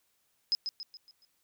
sine tone with echo, 5080 Hz, D#8, 35 cents sharp, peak -24 dBFS, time 0.52-0.55 s, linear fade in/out 0 ms, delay 140 ms, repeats 5, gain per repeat -7 dB, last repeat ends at 1.25 s, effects white hiss -74 dBFS RMS until 1.43 s

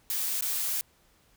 blue noise with dropouts, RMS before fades -30 dBFS, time 0.1-0.81 s, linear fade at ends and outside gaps 0 ms, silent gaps 0.409-0.423 s, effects pink hiss -64 dBFS RMS until 1.36 s

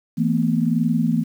sine chord, E suspended fourth, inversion none, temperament equal with one note detuned, 164.81 / 225.3 / 246.9 Hz, E3 / A3 / B3, 0 / +41 / 0 cents, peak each -21 / -20 / -22 dBFS, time 0.17-1.24 s, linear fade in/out 20 ms, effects 8-bit

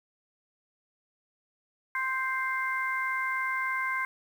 harmonic tone, 523.3 Hz, C5, in tune, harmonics 2 / 3 / 4, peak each -32 / -32 / -32 dBFS, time 1.95-4.05 s, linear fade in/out 2 ms, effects 9-bit

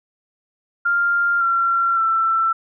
sine tone with pitch steps, 1396.9 / 1366.6 / 1336.9 Hz, F6 / F6 / E6, 0 / -38 / +24 cents, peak -15 dBFS, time 0.85-2.53 s, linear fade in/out 10 ms, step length 560 ms, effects none

